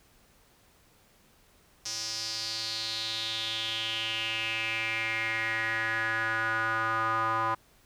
square tone with band-pass filter sweep, 112 Hz, A2, 31 cents sharp, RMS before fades -31 dBFS, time 1.85-7.55 s, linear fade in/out 10 ms, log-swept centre 5600 to 1100 Hz, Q 5.2, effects pink hiss -62 dBFS RMS until 7.85 s

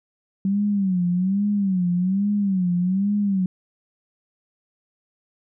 sine tone with vibrato, 190.5 Hz, G3, 49 cents flat, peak -18 dBFS, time 0.45-3.46 s, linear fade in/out 2 ms, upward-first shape sine, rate 1.2 Hz, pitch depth 140 cents each way, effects none

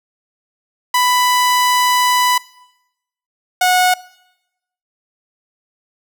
sawtooth tone pair in turn, 993 / 731.1 Hz, B5 / F#5, +9 / -21 cents, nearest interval perfect fourth, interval 530 cents, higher first, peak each -8 / -7 dBFS, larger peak second, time 0.94-2.38 / 3.61-3.94 s, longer first, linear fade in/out 5 ms, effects noise-tail reverb RT60 0.9 s tail -21 dB re dry

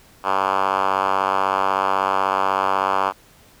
5% pulse tone with band-pass filter, 96.2 Hz, G2, 32 cents flat, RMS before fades -20 dBFS, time 0.23-3.13 s, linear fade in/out 50 ms, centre 1100 Hz, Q 1.9, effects pink hiss -51 dBFS RMS until 3.6 s

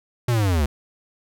square linear sweep, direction down, 125.5 to 67.8 Hz, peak -18 dBFS, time 0.28-0.66 s, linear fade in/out 5 ms, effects none

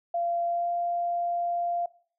sine tone with pitch glide, 688 to 694.4 Hz, F5 to F5, -26 to -10 cents, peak -25 dBFS, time 0.14-1.86 s, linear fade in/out 5 ms, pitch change +16 cents, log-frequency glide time 0.46-0.69 s, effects noise-tail reverb RT60 0.5 s tail -21 dB re dry

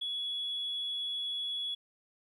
sine tone, 3377 Hz, G#7, 28 cents sharp, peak -32 dBFS, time 0.01-1.75 s, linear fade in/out 10 ms, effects tanh soft clip ceiling -28 dBFS + 12-bit

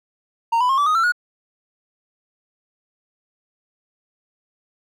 triangle tone with pitch steps, 923 / 995 / 1072.6 / 1156.2 / 1246.4 / 1343.6 / 1448.3 Hz, A#5 / B5 / C6 / D6 / D#6 / E6 / F#6, -17 / +13 / +43 / -27 / +3 / +33 / -37 cents, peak -13 dBFS, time 0.52-1.122 s, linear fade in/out 10 ms, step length 86 ms, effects none

